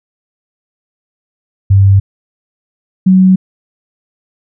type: tone pair in turn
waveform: sine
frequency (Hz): 98 / 187.15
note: G2 / F#3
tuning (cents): 0 / +20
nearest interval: major seventh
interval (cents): 1120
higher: second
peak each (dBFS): -3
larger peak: neither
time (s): 1.7-2 / 3.06-3.36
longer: neither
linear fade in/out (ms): 10
effects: none